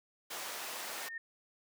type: high-pass noise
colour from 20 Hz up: pink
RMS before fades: -42 dBFS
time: 0.3-1.09 s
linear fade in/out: 10 ms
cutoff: 640 Hz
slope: 12 dB/octave
type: tone with exponential growth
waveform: sine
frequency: 1829 Hz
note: A#6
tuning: 33 cents flat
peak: -37 dBFS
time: 0.72-1.18 s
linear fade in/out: 5 ms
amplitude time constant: 100 ms
effects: none